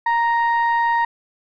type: tone pair together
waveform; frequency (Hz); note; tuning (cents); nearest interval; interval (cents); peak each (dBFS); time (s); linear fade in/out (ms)
sine; 934 / 1864.7; A#5 / A#6; +3 / 0; octave; 1197; -15 / -21; 0.06-1.05; 5
effects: tanh soft clip ceiling -11 dBFS